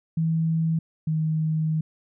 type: tone pair in turn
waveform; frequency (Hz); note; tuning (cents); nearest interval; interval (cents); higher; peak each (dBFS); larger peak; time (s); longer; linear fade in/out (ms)
sine; 162.2 / 157.4; E3 / D#3; -28 / +20; minor second; 52; first; -20 / -21; first; 0.17-0.79 / 1.07-1.81; second; 5
effects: none